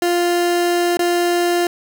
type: tone with dropouts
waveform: 30% pulse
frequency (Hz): 349.2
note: F4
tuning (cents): 0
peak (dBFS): -12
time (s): 0.02-1.67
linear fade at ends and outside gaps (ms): 2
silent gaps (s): 0.971-0.992
effects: none